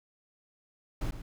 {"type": "noise with echo", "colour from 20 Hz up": "brown", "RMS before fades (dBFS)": -32, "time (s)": [1.01, 1.11], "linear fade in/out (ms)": 5, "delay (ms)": 110, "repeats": 1, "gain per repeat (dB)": -10, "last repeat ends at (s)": 1.22, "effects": []}